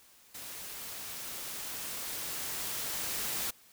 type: noise with level ramp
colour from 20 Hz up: white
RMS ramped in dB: -44 to -34 dBFS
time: 0.34-3.51 s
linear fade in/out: 10 ms
effects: white hiss -60 dBFS RMS until 3.72 s